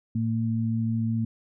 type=tone pair together; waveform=sine; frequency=112.8 / 226.4 Hz; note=A2 / A3; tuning=+44 / +50 cents; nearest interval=octave; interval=1206 cents; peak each=-26 dBFS; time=0.15-1.25 s; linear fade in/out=5 ms; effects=none